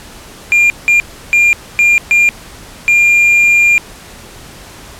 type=tone bursts at uneven times; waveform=triangle; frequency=2400 Hz; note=D7; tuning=37 cents sharp; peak=-4 dBFS; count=6; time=0.52-0.7 / 0.88-1 / 1.33-1.53 / 1.79-1.98 / 2.11-2.29 / 2.88-3.78 s; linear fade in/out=0 ms; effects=pink hiss -34 dBFS RMS until 4.99 s + low-pass 12000 Hz 12 dB/octave